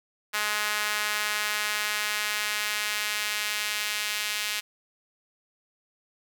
sawtooth tone with high-pass filter sweep, 210.2 Hz, G#3, 21 cents sharp, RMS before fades -29 dBFS, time 0.33-4.61 s, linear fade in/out 20 ms, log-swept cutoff 1500 to 2500 Hz, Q 1.2, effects none

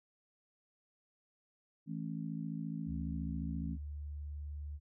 harmonic tone, 54.5 Hz, A1, 16 cents flat, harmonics 3 / 4 / 5, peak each -40 / -42 / -44 dBFS, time 1.86-3.78 s, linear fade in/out 50 ms
sine tone, 73.42 Hz, D2, in tune, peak -40 dBFS, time 2.86-4.8 s, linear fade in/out 50 ms
effects none

